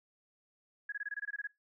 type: tone bursts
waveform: sine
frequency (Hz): 1669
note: G#6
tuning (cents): +8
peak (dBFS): -35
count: 11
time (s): 0.89-1.472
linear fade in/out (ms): 5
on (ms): 32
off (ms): 23
effects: noise-tail reverb RT60 0.2 s tail -21 dB re dry